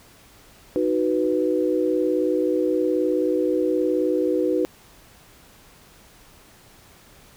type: chord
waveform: sine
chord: B major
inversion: first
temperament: equal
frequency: 311.1 / 370 / 493.9 Hz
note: D#4 / F#4 / B4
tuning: 0 / 0 / 0 cents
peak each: -23 dBFS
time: 0.76-4.65 s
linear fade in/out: 0 ms
effects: pink hiss -51 dBFS RMS until 7.36 s